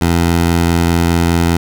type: tone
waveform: 15% pulse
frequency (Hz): 84.9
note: F2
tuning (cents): -48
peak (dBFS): -4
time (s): 0.01-1.57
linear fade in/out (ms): 5
effects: none